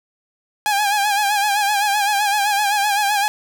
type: tone with vibrato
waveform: sawtooth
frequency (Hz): 820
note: G#5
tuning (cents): -22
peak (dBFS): -12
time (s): 0.66-3.28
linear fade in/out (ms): 0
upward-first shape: sine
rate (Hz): 7.8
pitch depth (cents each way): 65
effects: none